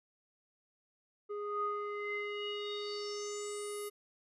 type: tone with low-pass filter sweep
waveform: square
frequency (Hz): 413.2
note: G#4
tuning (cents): -9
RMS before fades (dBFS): -39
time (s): 1.29-3.9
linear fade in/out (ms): 20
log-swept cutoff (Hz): 890 to 12000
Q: 6.9
effects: none